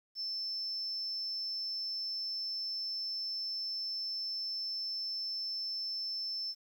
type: tone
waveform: sine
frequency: 5300 Hz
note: E8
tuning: 9 cents sharp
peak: -34 dBFS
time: 0.15-6.55 s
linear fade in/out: 50 ms
effects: tanh soft clip ceiling -30 dBFS + 11-bit

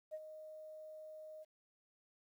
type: tone with ADSR envelope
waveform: sine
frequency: 622 Hz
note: D#5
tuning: 1 cent flat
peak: -39 dBFS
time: 0.11-1.45 s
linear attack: 31 ms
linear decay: 44 ms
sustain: -10 dB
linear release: 28 ms
effects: tanh soft clip ceiling -37 dBFS + 12-bit

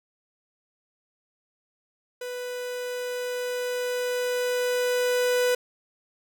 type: tone with level ramp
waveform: 45% pulse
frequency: 495.2 Hz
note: B4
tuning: 5 cents sharp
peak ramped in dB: -32 to -20 dBFS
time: 2.21-5.55 s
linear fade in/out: 5 ms
effects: none

